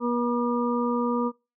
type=harmonic tone; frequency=240.6 Hz; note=B3; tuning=45 cents flat; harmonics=1 / 2 / 4 / 5; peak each=-25 / -28 / -31 / -32 dBFS; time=0-1.32 s; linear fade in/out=50 ms; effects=noise-tail reverb RT60 0.3 s tail -25 dB re dry